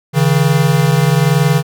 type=tone pair together; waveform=square; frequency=138.59 / 159.57 Hz; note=C#3 / D#3; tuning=0 / +44 cents; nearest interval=major second; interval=244 cents; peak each=-13 dBFS; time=0.13-1.63 s; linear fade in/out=50 ms; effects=none